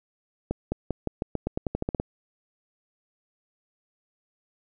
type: accelerating click train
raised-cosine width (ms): 2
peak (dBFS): -13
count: 14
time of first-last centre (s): 0.51-1.999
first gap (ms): 210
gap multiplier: 0.89
effects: none